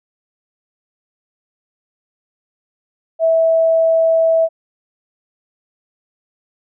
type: tone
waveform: sine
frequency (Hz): 653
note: E5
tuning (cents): -17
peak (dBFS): -10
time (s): 3.19-4.49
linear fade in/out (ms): 50
effects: none